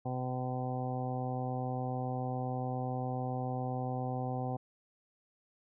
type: harmonic tone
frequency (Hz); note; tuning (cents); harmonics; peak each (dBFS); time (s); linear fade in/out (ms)
127.2; C3; -48; 1 / 2 / 3 / 4 / 5 / 6 / 7 / 8; -36 / -40 / -47 / -42 / -47 / -39 / -51 / -52; 0.05-4.57; 10
effects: none